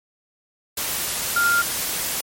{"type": "tone in noise", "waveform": "sine", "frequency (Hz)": 1396.9, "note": "F6", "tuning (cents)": 0, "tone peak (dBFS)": -16, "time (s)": [1.36, 1.62], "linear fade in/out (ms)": 5, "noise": "white", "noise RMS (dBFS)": -25, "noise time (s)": [0.77, 2.21], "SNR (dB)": 6, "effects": ["MP3 64 kbps"]}